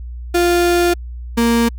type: tone pair in turn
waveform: 35% pulse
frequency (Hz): 349.2 / 233.1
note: F4 / A#3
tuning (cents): 0 / 0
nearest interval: perfect fifth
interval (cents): 700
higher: first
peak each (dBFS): -10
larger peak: neither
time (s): 0.34-0.94 / 1.37-1.69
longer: first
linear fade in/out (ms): 10
effects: added 60 Hz sine -26 dBFS peak until 1.78 s